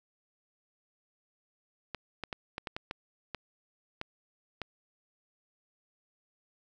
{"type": "clicks", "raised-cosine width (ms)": 0.3, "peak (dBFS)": -20, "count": 10, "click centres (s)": [1.947, 2.237, 2.328, 2.581, 2.672, 2.765, 2.911, 3.347, 4.014, 4.617], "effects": []}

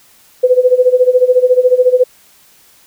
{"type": "tone with tremolo", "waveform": "sine", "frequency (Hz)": 503, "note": "B4", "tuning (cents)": 32, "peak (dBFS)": -3, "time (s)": [0.43, 2.04], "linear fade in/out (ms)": 10, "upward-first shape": "sine", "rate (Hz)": 14, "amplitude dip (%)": 85, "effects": ["white hiss -47 dBFS RMS until 2.86 s"]}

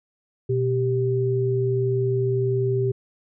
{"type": "tone pair together", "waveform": "sine", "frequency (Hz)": [123.16, 391], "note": ["B2", "G4"], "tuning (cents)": [-4, -4], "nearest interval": "octave + minor sixth", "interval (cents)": 2000, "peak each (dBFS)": -22, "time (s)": [0.49, 2.92], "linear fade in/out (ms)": 10, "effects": []}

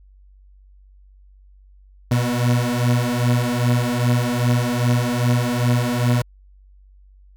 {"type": "beating tone pair", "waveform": "30% pulse", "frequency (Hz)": [120.4, 122.9], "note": ["B2", "B2"], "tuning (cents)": [-44, -8], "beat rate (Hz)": 2.5, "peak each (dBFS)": -17, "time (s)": [2.11, 6.22], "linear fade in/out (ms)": 5, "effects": ["added 48 Hz sine -46 dBFS peak until 7.36 s"]}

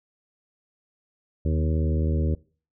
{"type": "harmonic tone with a mistuned harmonic", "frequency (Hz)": 78.9, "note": "D#2", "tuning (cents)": 25, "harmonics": [1, 2, 3, 4, 5, 6, 7], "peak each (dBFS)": [-22, -28, -32, -34, -36, -38, -39], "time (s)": [1.45, 2.35], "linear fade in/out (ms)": 5, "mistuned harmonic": 2, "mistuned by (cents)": -37, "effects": ["noise-tail reverb RT60 0.4 s tail -22 dB re dry"]}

